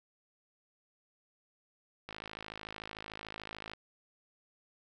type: click train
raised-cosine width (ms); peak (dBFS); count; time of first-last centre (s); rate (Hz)
0.3; -26; 89; 2.09-3.735; 53.5
effects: none